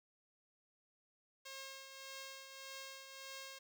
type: tone with tremolo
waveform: 5% pulse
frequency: 538 Hz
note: C5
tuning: 48 cents sharp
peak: -35 dBFS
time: 1.45-3.59 s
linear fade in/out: 10 ms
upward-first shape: triangle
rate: 1.7 Hz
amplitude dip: 55%
effects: none